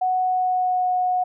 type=tone with pitch glide; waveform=sine; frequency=740 to 730.7 Hz; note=F#5 to F#5; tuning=0 to -22 cents; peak=-18 dBFS; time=0.01-1.24 s; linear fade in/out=10 ms; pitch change=-22 cents; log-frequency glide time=0.2-0.9 s; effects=none